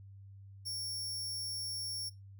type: tone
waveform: sawtooth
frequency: 5480 Hz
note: F8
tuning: 34 cents flat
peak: -35 dBFS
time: 0.65-2.1 s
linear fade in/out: 20 ms
effects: noise-tail reverb RT60 0.2 s tail -21 dB re dry + added 98 Hz sine -50 dBFS peak until 2.39 s